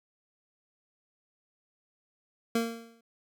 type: tone with exponential decay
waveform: 25% pulse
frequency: 230 Hz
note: A#3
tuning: 23 cents flat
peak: -20 dBFS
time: 2.55-3.01 s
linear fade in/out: 5 ms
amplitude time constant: 100 ms
effects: none